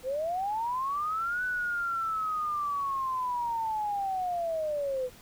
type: linear two-way sweep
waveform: sine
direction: up then down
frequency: 493.9 to 1500 to 493.9 Hz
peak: -28 dBFS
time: 0.03-5.1 s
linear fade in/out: 50 ms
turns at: 1.44 s
effects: pink hiss -53 dBFS RMS until 5.21 s